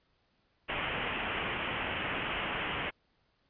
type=low-pass noise; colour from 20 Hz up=white; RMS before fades=-35 dBFS; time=0.68-2.91 s; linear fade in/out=20 ms; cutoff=3100 Hz; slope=96 dB/octave; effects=pink hiss -73 dBFS RMS until 3.49 s + resampled to 11025 Hz